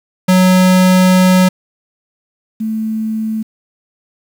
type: tone pair in turn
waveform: square / sine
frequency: 184.6 / 219.5 Hz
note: F#3 / A3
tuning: -4 / -4 cents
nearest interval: minor third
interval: 300 cents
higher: second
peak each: -7 / -15 dBFS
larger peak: first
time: 0.28-1.49 / 2.6-3.43 s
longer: first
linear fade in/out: 10 ms
effects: 7-bit